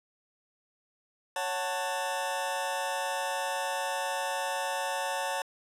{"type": "chord", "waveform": "sawtooth", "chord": "F# minor", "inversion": "second", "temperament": "just", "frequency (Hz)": [555, 740, 888], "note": ["C#5", "F#5", "A5"], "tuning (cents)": [2, 0, 16], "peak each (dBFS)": [-31, -32, -29], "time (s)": [1.36, 5.42], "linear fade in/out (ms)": 2, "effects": ["low-pass 12000 Hz 12 dB/octave"]}